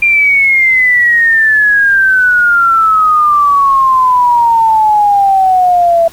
sine exponential sweep, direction down, 2395 to 663 Hz, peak -5 dBFS, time 0.02-6.08 s, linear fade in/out 5 ms, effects pink hiss -36 dBFS RMS until 6.12 s + Opus 32 kbps

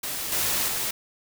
white noise with level steps, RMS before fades -31 / -25 / -28 dBFS, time 0.03-0.91 s, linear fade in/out 5 ms, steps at 0.32 / 0.68 s, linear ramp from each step 2 ms, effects none

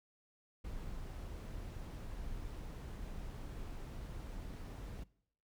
brown noise, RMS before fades -45 dBFS, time 0.64-5.04 s, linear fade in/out 10 ms, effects noise-tail reverb RT60 0.7 s tail -22 dB re dry

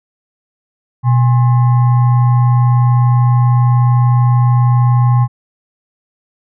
sine tone with frequency modulation, 123.47 Hz, B2, in tune, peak -7 dBFS, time 1.03-5.28 s, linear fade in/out 50 ms, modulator 941 Hz, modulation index 0.33, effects none

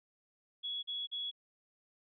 sine tone bursts, 3363 Hz, G#7, 21 cents sharp, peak -36 dBFS, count 3, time 0.63-1.314 s, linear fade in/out 20 ms, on 200 ms, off 42 ms, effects none

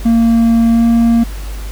triangle tone with pitch glide, 230 to 232 Hz, A#3 to A#3, -23 to -8 cents, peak -5 dBFS, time 0.05-1.24 s, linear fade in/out 10 ms, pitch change +15 cents, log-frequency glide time 0.71-0.84 s, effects added 50 Hz sine -21 dBFS peak until 1.71 s + pink hiss -34 dBFS RMS until 1.71 s

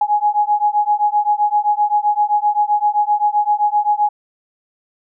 sine beating tone pair, 830.6 / 838.3 Hz, G#5 / G#5, 0 / +16 cents, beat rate 7.7 Hz, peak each -16 dBFS, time 0.01-4.09 s, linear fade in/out 5 ms, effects none

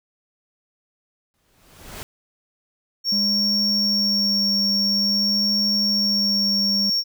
pink noise with exponential growth, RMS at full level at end -32 dBFS, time 1.34-2.03 s, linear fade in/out 0 ms, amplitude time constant 150 ms
triangle tone, 5510 Hz, F8, 24 cents flat, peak -17 dBFS, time 3.04-7.04 s, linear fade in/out 50 ms
triangle tone with vibrato, 204.4 Hz, G#3, 27 cents flat, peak -23 dBFS, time 3.12-6.9 s, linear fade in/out 5 ms, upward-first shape sine, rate 0.49 Hz, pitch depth 25 cents each way
effects none

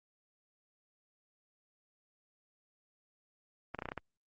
clicks, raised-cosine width 0.5 ms, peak -23 dBFS, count 7, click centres 3.747 / 3.789 / 3.822 / 3.856 / 3.888 / 3.919 / 3.977 s, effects Opus 32 kbps

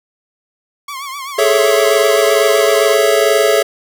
sawtooth tone with vibrato, 1100 Hz, C#6, 14 cents flat, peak -20 dBFS, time 0.88-2.95 s, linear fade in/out 5 ms, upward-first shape triangle, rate 7.8 Hz, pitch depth 110 cents each way
square chord, A major seventh, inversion third, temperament equal with one note detuned, 415.3 / 437.5 / 554.4 / 659.3 Hz, G#4 / A4 / C#5 / E5, 0 / -10 / 0 / 0 cents, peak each -16 dBFS, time 1.38-3.63 s, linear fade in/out 10 ms
effects none

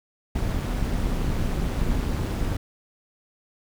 brown noise with amplitude modulation, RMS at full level -22 dBFS, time 0.35-2.57 s, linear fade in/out 5 ms, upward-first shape sine, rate 206 Hz, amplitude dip 65%, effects none

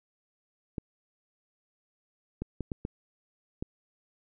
clicks, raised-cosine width 3 ms, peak -20 dBFS, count 6, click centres 0.782 / 2.42 / 2.607 / 2.718 / 2.851 / 3.625 s, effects none

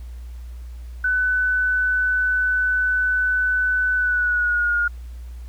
sine tone with pitch glide, 1500 to 1426.5 Hz, F#6 to F6, +23 to +36 cents, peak -17 dBFS, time 1.04-4.88 s, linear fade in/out 5 ms, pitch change -87 cents, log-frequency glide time 3.96-4.77 s, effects added 60 Hz sine -32 dBFS peak until 5.48 s + pink hiss -55 dBFS RMS until 5.48 s

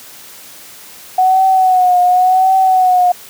sine tone with vibrato, 740 Hz, F#5, in tune, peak -7 dBFS, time 1.18-3.12 s, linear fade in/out 5 ms, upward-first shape triangle, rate 0.91 Hz, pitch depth 59 cents each way, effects white hiss -36 dBFS RMS until 3.29 s + high-pass 100 Hz 12 dB/octave

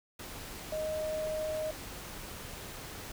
sine tone in noise, 622.3 Hz, D#5, in tune, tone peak -32 dBFS, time 0.72-1.71 s, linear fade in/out 5 ms, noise pink, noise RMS -44 dBFS, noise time 0.19-3.12 s, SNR +9 dB, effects none

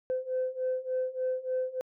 sine beating tone pair, 511 / 514.4 Hz, C5 / C5, -41 / -30 cents, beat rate 3.4 Hz, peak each -32 / -30 dBFS, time 0.1-1.81 s, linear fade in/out 0 ms, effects tanh soft clip ceiling -23 dBFS

